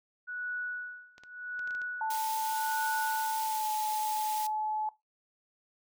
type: tone with tremolo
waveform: sine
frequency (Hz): 1472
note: F#6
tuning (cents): -9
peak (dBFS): -32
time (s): 0.27-3.6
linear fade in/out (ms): 20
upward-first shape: sine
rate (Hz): 0.85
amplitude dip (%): 95
type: clicks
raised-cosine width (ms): 0.2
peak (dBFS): -34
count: 7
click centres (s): 1.181 / 1.236 / 1.593 / 1.675 / 1.708 / 1.75 / 1.817
type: tone with pitch glide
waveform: sine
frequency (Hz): 880 to 859.4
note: A5 to A5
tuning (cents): 0 to -41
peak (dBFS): -30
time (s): 2.01-4.89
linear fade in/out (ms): 2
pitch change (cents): -41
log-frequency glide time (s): 3.44-3.7
type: high-pass noise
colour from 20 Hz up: white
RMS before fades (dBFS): -40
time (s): 2.1-4.47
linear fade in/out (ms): 5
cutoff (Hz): 2300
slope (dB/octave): 12
effects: noise-tail reverb RT60 0.2 s tail -19 dB re dry